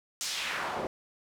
pink noise with band-pass filter sweep, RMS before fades -34 dBFS, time 0.21-0.87 s, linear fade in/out 0 ms, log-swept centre 6800 to 490 Hz, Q 1.4, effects none

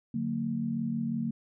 sine chord, D augmented, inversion none, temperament just, 146.83 / 183.54 / 229.4 Hz, D3 / F#3 / A#3, 0 / -14 / -28 cents, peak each -36 / -36 / -30 dBFS, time 0.14-1.31 s, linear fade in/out 5 ms, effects none

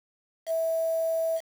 sine tone with quantisation, 653 Hz, E5, 17 cents flat, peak -24 dBFS, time 0.46-1.41 s, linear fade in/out 50 ms, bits 7, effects none

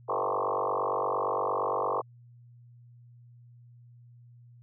sine tone with frequency modulation, 781 Hz, G5, 7 cents flat, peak -26 dBFS, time 0.08-2.02 s, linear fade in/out 20 ms, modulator 48.7 Hz, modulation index 7.6, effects added 120 Hz sine -51 dBFS peak until 4.62 s

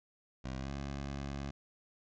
15% pulse tone with pitch glide, 65.2 to 69.48 Hz, C2 to C#2, -5 to +5 cents, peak -32 dBFS, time 0.44-1.51 s, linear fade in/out 10 ms, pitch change +110 cents, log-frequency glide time 0.56-0.71 s, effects resampled to 16000 Hz

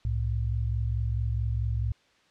sine tone pair together, 65.41 / 110.01 Hz, C2 / A2, 0 / 0 cents, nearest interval major sixth, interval 900 cents, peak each -28 dBFS, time 0.05-1.92 s, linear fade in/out 0 ms, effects white hiss -63 dBFS RMS until 2.3 s + low-pass 4000 Hz 12 dB/octave

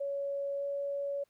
sine tone with pitch glide, 560 to 563.2 Hz, C#5 to C#5, +18 to +27 cents, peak -32 dBFS, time 0-1.24 s, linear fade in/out 10 ms, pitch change +9 cents, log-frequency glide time 0.57-0.65 s, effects pink hiss -75 dBFS RMS until 1.29 s + high-pass 100 Hz 12 dB/octave

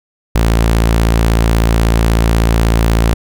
sawtooth tone, 56.3 Hz, A1, 40 cents sharp, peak -5 dBFS, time 0.35-3.14 s, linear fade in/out 5 ms, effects none

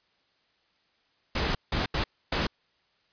pink noise bursts at uneven times, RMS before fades -27 dBFS, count 4, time 1.35-1.55 / 1.72-1.86 / 1.94-2.04 / 2.32-2.47 s, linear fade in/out 5 ms, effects white hiss -69 dBFS RMS until 3.12 s + resampled to 11025 Hz

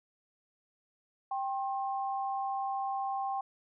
sine tone pair together, 786 / 1069.9 Hz, G5 / C6, +4 / +38 cents, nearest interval perfect fourth, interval 534 cents, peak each -32 / -38 dBFS, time 1.31-3.41 s, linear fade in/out 5 ms, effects none

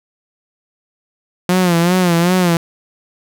sawtooth tone with vibrato, 176.2 Hz, F3, 16 cents sharp, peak -7 dBFS, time 1.49-2.57 s, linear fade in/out 2 ms, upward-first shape sine, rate 2.6 Hz, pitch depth 88 cents each way, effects none

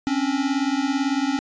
square beating tone pair, 266 / 284 Hz, C4 / C#4, +29 / +42 cents, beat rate 18 Hz, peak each -24 dBFS, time 0.07-1.39 s, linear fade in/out 0 ms, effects resampled to 16000 Hz

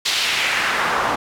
pink noise with band-pass filter sweep, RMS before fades -20 dBFS, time 0.05-1.16 s, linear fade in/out 10 ms, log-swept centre 4000 to 890 Hz, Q 1.5, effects none

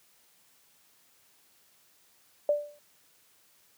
sine tone with exponential decay, 587.3 Hz, D5, in tune, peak -19 dBFS, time 2.49-2.79 s, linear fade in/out 2 ms, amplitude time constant 65 ms, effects white hiss -64 dBFS RMS until 3.77 s + high-pass 80 Hz 12 dB/octave

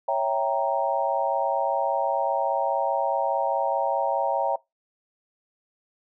sine chord, C# diminished seventh, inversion none, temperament equal, 554.4 / 659.3 / 784 / 932.3 Hz, C#5 / E5 / G5 / Bb5, 0 / 0 / 0 / 0 cents, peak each -27 dBFS, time 0.08-4.56 s, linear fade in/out 5 ms, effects noise-tail reverb RT60 0.2 s tail -23 dB re dry

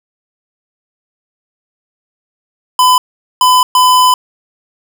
square tone bursts at uneven times, 1007 Hz, B5, 33 cents sharp, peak -6 dBFS, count 3, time 2.79-2.98 / 3.41-3.63 / 3.75-4.14 s, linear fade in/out 2 ms, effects none

